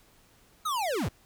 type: linear sweep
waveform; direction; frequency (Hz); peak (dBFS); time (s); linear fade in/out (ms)
square; down; 1311 to 51.91; -28; 0.65-1.09; 10
effects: pink hiss -61 dBFS RMS until 1.25 s